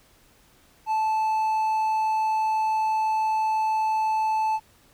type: tone with hard clipping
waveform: triangle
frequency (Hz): 874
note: A5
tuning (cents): -12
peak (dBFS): -22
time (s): 0.86-4.6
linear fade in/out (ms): 50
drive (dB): 6
effects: pink hiss -58 dBFS RMS until 4.93 s